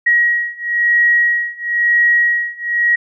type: beating tone pair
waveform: sine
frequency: 1900 / 1901 Hz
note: A#6 / A#6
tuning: +33 / +33 cents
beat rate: 1 Hz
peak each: -15 / -14 dBFS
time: 0.06-2.96 s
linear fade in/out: 10 ms
effects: none